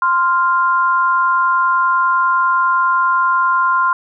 sine tone pair together, 1045.1 / 1395 Hz, C6 / F6, -2 / -2 cents, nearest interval perfect fourth, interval 500 cents, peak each -13 / -16 dBFS, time 0.02-3.93 s, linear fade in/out 2 ms, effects none

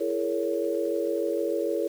sine chord, A# half-diminished seventh, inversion second, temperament just, 335.6 / 419.5 / 466.2 / 559.4 Hz, E4 / G#4 / A#4 / C#5, +31 / +17 / 0 / +16 cents, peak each -30 dBFS, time 0-1.88 s, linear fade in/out 10 ms, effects 8-bit

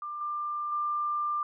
sine tone with level steps, 1191 Hz, D6, 24 cents sharp, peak -34 / -30 / -27 dBFS, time 0.02-1.43 s, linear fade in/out 2 ms, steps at 0.21 / 0.72 s, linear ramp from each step 2 ms, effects none

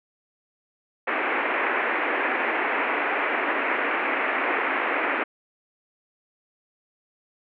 white band-pass noise, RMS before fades -25 dBFS, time 1.07-5.24 s, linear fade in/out 10 ms, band 260 to 2400 Hz, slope 48 dB/octave, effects none

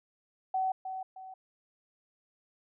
sine tone with echo, 756 Hz, F#5, 37 cents sharp, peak -27 dBFS, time 0.54-0.72 s, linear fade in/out 5 ms, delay 310 ms, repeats 2, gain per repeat -8 dB, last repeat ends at 1.34 s, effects none

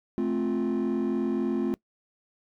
triangle chord, F major, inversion first, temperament just, 218.3 / 261.9 / 349.2 Hz, A3 / C4 / F4, -13 / +2 / 0 cents, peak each -26 dBFS, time 0.18-1.74 s, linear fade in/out 0 ms, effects noise-tail reverb RT60 0.1 s tail -23 dB re dry + tanh soft clip ceiling -18 dBFS

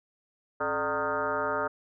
sine tone with frequency modulation, 919 Hz, A#5, 25 cents flat, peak -26 dBFS, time 0.6-1.68 s, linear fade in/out 10 ms, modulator 162 Hz, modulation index 3.4, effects none

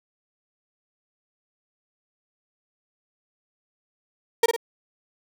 35% pulse tone with echo, 463.8 Hz, A#4, 9 cents flat, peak -12 dBFS, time 4.43-4.46 s, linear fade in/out 5 ms, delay 52 ms, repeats 2, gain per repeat -6 dB, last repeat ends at 4.564 s, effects none

